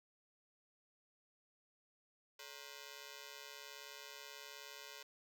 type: ring-modulated tone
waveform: 5% pulse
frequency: 501 Hz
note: B4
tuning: 25 cents sharp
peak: -36 dBFS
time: 2.39-5.03 s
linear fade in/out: 5 ms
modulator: 69.4 Hz
effects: none